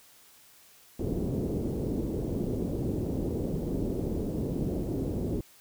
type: low-pass noise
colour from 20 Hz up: white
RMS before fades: -31 dBFS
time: 0.99-5.41 s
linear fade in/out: 5 ms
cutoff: 400 Hz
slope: 24 dB/octave
effects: white hiss -57 dBFS RMS until 5.6 s